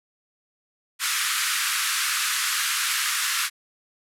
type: band-pass noise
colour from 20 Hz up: pink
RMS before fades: -25 dBFS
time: 0.99-3.5 s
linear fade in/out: 50 ms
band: 1200 to 13000 Hz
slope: 48 dB/octave
effects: none